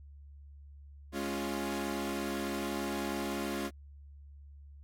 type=chord; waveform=sawtooth; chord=Db major; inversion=second; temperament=equal; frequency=207.7 / 277.2 / 349.2 Hz; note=Ab3 / Db4 / F4; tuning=0 / 0 / 0 cents; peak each=-34 dBFS; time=1.12-3.71 s; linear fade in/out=50 ms; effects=added 71 Hz sine -49 dBFS peak until 4.83 s + AAC 64 kbps